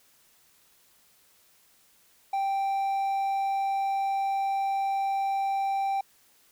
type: tone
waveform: triangle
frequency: 784 Hz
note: G5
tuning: in tune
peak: -23 dBFS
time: 2.33-6.01 s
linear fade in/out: 5 ms
effects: white hiss -62 dBFS RMS until 6.51 s